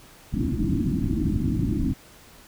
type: low-pass noise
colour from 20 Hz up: white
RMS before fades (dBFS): -24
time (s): 0.32-1.94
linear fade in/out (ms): 20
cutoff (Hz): 330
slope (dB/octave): 96
effects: pink hiss -50 dBFS RMS until 2.47 s